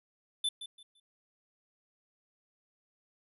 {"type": "tone with echo", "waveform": "square", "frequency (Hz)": 3520, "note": "A7", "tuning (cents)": 0, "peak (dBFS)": -29, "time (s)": [0.44, 0.49], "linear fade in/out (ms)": 5, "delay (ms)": 170, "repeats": 3, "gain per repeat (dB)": -12, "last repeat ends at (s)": 1, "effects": ["resampled to 32000 Hz"]}